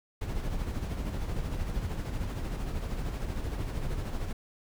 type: noise with tremolo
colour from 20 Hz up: brown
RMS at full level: -31 dBFS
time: 0.21-4.33 s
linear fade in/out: 5 ms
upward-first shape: sine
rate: 13 Hz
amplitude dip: 45%
effects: none